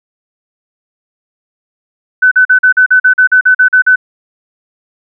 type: tone bursts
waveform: sine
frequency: 1508 Hz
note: F#6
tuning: 32 cents sharp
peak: -3 dBFS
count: 13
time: 2.22-3.959 s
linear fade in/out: 10 ms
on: 95 ms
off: 42 ms
effects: none